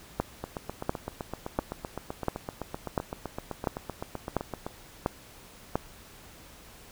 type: two click trains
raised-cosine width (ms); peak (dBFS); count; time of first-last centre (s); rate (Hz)
1; -11 / -19; 9 / 34; 0.2-5.756 / 0.44-4.665; 1.44 / 7.81
effects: pink hiss -51 dBFS RMS until 6.91 s